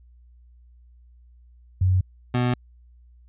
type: tone pair in turn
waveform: sine / 25% pulse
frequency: 92.5 / 123.47 Hz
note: F#2 / B2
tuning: 0 / 0 cents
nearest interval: perfect fourth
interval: 500 cents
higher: second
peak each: -16 dBFS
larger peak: neither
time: 1.81-2.01 / 2.34-2.54 s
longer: neither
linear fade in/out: 5 ms
effects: added 60 Hz sine -49 dBFS peak until 3.28 s + resampled to 8000 Hz